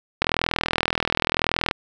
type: click train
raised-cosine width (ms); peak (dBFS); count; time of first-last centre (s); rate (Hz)
0.3; -3; 62; 0.22-1.711; 40.9
effects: none